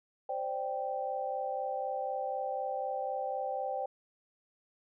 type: chord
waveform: sine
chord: C suspended second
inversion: none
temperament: equal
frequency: 523.3 / 587.3 / 784 Hz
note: C5 / D5 / G5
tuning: 0 / 0 / 0 cents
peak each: -37 / -39 / -35 dBFS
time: 0.29-3.86 s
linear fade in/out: 5 ms
effects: none

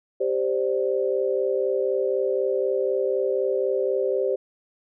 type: chord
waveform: sine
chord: G suspended fourth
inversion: none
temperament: equal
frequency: 392 / 523.3 / 587.3 Hz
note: G4 / C5 / D5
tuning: 0 / 0 / 0 cents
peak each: -24 / -24 / -29 dBFS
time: 0.2-4.36 s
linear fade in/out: 10 ms
effects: none

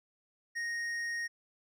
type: tone with hard clipping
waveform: triangle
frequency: 1864.7 Hz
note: A#6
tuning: in tune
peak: -35 dBFS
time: 0.55-1.28 s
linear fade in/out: 20 ms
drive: 11 dB
effects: none

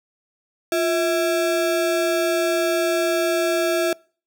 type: ring-modulated tone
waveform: square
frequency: 500 Hz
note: B4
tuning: 21 cents sharp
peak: -16 dBFS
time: 0.72-3.93 s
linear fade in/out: 2 ms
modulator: 151 Hz
effects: noise-tail reverb RT60 0.4 s tail -25 dB re dry

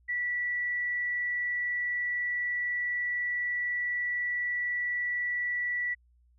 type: tone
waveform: sine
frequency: 1954 Hz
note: B6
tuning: 19 cents flat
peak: -28 dBFS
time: 0.08-5.95 s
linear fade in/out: 20 ms
effects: added 60 Hz sine -61 dBFS peak until 6.38 s

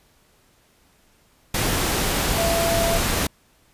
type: tone in noise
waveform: sine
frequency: 672 Hz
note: E5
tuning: 33 cents sharp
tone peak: -21 dBFS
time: 2.38-2.98 s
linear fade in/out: 5 ms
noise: pink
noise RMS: -22 dBFS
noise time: 1.54-3.27 s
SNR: -2 dB
effects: pink hiss -59 dBFS RMS until 3.73 s + resampled to 32000 Hz

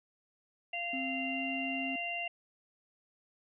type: harmonic tone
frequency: 693 Hz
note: F5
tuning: 14 cents flat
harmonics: 1 / 3 / 4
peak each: -40 / -42 / -36 dBFS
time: 0.73-2.28 s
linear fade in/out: 5 ms
type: tone with pitch glide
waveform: triangle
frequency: 263 to 265.9 Hz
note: C4 to C4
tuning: +9 to +28 cents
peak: -35 dBFS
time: 0.93-1.96 s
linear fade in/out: 5 ms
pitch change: +19 cents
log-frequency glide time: 1.25-1.41 s
effects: none

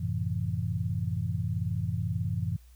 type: chord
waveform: sine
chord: F# half-diminished seventh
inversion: none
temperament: just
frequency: 92.5 / 111 / 133.2 / 166.5 Hz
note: F#2 / A2 / C3 / E3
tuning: 0 / +16 / +31 / +18 cents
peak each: -32 / -32 / -36 / -34 dBFS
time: 0-2.57 s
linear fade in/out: 10 ms
effects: added 60 Hz sine -51 dBFS peak until 2.75 s + white hiss -65 dBFS RMS until 2.75 s

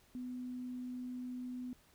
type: tone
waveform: sine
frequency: 250 Hz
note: B3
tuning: 21 cents sharp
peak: -40 dBFS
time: 0.15-1.73 s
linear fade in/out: 0 ms
effects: pink hiss -67 dBFS RMS until 1.94 s

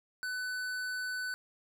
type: tone with hard clipping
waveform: triangle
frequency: 1500 Hz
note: F#6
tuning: 23 cents sharp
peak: -36 dBFS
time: 0.23-1.34 s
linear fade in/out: 0 ms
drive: 17 dB
effects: none

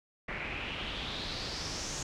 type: noise with low-pass filter sweep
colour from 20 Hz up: pink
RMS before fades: -38 dBFS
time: 0.28-2.03 s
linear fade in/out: 5 ms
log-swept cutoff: 2100 to 6800 Hz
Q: 4.2
effects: none

